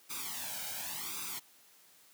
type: noise with flanger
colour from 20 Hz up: white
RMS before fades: -40 dBFS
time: 0.09-1.4 s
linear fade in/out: 20 ms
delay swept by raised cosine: 0.81 to 1.33 ms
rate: 0.9 Hz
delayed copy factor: +0.85
effects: white hiss -62 dBFS RMS until 2.13 s + high-pass 150 Hz 12 dB/octave